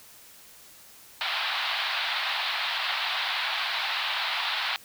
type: band-pass noise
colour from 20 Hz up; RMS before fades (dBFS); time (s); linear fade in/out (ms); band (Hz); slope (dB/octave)
white; -29; 1.21-4.76; 0; 700 to 4200; 48
effects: white hiss -51 dBFS RMS until 4.84 s